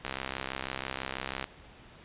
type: click train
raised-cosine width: 0.3 ms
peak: -17 dBFS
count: 93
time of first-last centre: 0.05-1.442 s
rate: 66.1 Hz
effects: pink hiss -53 dBFS RMS until 2.04 s + resampled to 8000 Hz